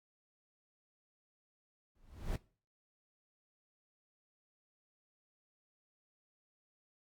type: noise with exponential growth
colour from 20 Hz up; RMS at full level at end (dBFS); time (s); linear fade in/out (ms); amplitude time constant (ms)
brown; -32; 1.95-2.36; 5; 87
effects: noise-tail reverb RT60 0.4 s tail -20 dB re dry + AAC 64 kbps